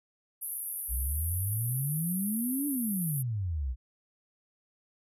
white band-pass noise, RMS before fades -37 dBFS, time 0.41-3.23 s, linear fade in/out 20 ms, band 10000 to 13000 Hz, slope 96 dB/octave
sine exponential two-way sweep, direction up then down, 58.4 to 293.6 to 58.4 Hz, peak -29 dBFS, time 0.88-3.76 s, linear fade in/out 50 ms, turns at 2.67 s
effects none

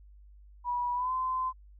sine tone with pitch glide, 974 to 1029.5 Hz, B5 to C6, -24 to -28 cents, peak -28 dBFS, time 0.64-1.53 s, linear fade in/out 50 ms, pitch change +96 cents, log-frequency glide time 0.94-1.12 s, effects added 50 Hz sine -51 dBFS peak until 1.79 s

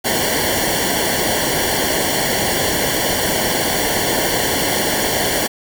pink noise with comb filter, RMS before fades -18 dBFS, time 0.04-5.48 s, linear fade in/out 20 ms, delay 0.79 ms, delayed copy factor -0.85, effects none

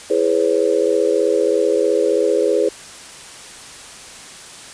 sine chord, C# minor seventh, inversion first, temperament just, 332.6 / 415.8 / 498.9 / 554.4 Hz, E4 / G#4 / B4 / C#5, +16 / +2 / +17 / 0 cents, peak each -22 / -17 / -18 / -21 dBFS, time 0.1-2.69 s, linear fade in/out 5 ms, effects white hiss -37 dBFS RMS until 4.73 s + resampled to 22050 Hz

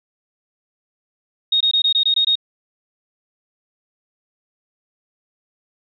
sine tone bursts, 3729 Hz, A#7, in tune, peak -13 dBFS, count 8, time 1.52-2.355 s, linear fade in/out 5 ms, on 86 ms, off 21 ms, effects none

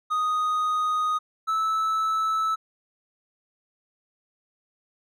triangle tone pair in turn, 1244.5 / 1308.2 Hz, D#6 / E6, 0 / -14 cents, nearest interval minor second, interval 86 cents, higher second, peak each -20 dBFS, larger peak neither, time 0.1-1.19 / 1.47-2.56 s, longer neither, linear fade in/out 20 ms, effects none

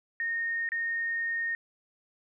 sine tone with dropouts, 1845 Hz, A#6, 18 cents flat, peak -28 dBFS, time 0.2-1.55 s, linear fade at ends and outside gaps 1 ms, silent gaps 0.69-0.719 s, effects none

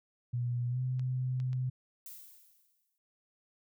sine tone with pitch glide, 121.5 to 127.84 Hz, B2 to C3, -28 to -40 cents, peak -30 dBFS, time 0.33-1.7 s, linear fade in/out 10 ms, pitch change +88 cents, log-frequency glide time 0.69-0.79 s
clicks, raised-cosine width 0.2 ms, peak -36 dBFS, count 3, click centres 0.995 / 1.401 / 1.531 s
violet noise with exponential decay, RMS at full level -45 dBFS, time 2.06-2.98 s, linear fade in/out 1 ms, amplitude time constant 200 ms
effects none

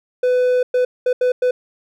triangle tone bursts at uneven times, 500 Hz, B4, 21 cents sharp, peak -11 dBFS, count 5, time 0.23-0.63 / 0.74-0.85 / 1.06-1.13 / 1.21-1.32 / 1.42-1.51 s, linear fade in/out 5 ms, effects none

